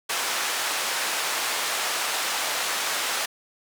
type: band-pass noise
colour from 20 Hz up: pink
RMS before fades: -27 dBFS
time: 0.09-3.26 s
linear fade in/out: 10 ms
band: 810 to 11000 Hz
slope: 12 dB/octave
effects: none